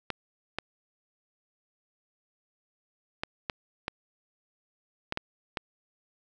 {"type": "clicks", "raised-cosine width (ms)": 0.3, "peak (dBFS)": -14, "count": 8, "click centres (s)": [0.103, 0.586, 3.235, 3.498, 3.881, 5.124, 5.174, 5.572], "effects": []}